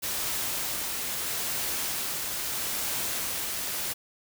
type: noise with tremolo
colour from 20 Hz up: white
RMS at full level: -30 dBFS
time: 0.02-3.94 s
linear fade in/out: 20 ms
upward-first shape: triangle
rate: 0.77 Hz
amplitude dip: 25%
effects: none